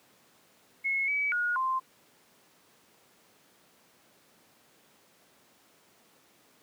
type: tone with pitch steps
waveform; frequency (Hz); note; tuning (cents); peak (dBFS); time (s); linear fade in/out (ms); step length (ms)
sine; 2179 / 2283 / 1443 / 1045; C#7 / D7 / F#6 / C6; -30 / -50 / -44 / -2; -26; 0.84-1.8; 20; 240
effects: pink hiss -62 dBFS RMS until 6.62 s + high-pass 200 Hz 12 dB/octave